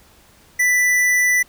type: tone with tanh clipping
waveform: sine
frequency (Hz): 1981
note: B6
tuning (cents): +5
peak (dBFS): -15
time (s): 0.59-1.43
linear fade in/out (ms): 10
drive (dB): 17
effects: pink hiss -51 dBFS RMS until 1.48 s